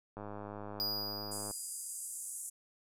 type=click train; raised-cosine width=1 ms; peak=-30 dBFS; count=139; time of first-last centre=0.17-1.51 s; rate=103 Hz
type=tone with exponential decay; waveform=square; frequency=4894 Hz; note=D#8; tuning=29 cents flat; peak=-32 dBFS; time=0.8-2.41 s; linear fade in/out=0 ms; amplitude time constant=350 ms
type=band-pass noise; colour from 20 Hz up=pink; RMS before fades=-43 dBFS; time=1.31-2.5 s; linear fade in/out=10 ms; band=7400 to 11000 Hz; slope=48 dB/octave
effects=none